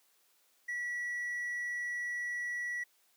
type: tone with hard clipping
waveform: sine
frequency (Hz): 1941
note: B6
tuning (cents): -31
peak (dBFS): -35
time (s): 0.68-2.84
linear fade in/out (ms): 10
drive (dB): 2
effects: white hiss -70 dBFS RMS until 3.16 s + high-pass 300 Hz 12 dB/octave